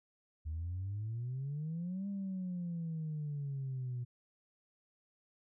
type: exponential two-way sweep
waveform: sine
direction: up then down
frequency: 75.7 to 201.3 to 120.9 Hz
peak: -35 dBFS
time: 0.45-4.05 s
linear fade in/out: 20 ms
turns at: 2.08 s
effects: tanh soft clip ceiling -33 dBFS